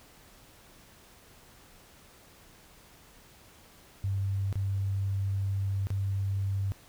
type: tone with dropouts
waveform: sine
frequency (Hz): 98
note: G2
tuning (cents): 0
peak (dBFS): -27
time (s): 4.04-6.72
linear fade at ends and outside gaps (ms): 0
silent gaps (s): 4.527-4.556 / 5.87-5.904
effects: pink hiss -56 dBFS RMS until 6.88 s